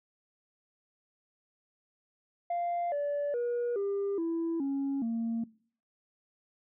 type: tone with pitch steps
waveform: sine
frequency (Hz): 695 / 577.7 / 480.2 / 399.2 / 331.8 / 275.8 / 229.3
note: F5 / D5 / B4 / G4 / E4 / C#4 / A#3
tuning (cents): -9 / -29 / -49 / +32 / +11 / -9 / -28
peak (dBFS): -27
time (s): 2.5-5.44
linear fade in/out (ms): 5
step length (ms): 420
effects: noise-tail reverb RT60 0.5 s tail -22 dB re dry + tanh soft clip ceiling -27 dBFS